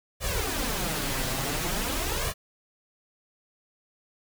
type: noise with flanger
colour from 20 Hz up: pink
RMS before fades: -29 dBFS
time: 0.2-2.34 s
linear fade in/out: 50 ms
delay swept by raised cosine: 1.7 to 7.7 ms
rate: 0.47 Hz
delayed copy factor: +0.9
effects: none